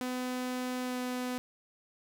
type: tone with pitch glide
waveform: sawtooth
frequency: 252 to 250.4 Hz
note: B3 to B3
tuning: +35 to +24 cents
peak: -29 dBFS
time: 0.01-1.38 s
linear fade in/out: 0 ms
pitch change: -11 cents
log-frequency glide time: 0.82-0.97 s
effects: 11-bit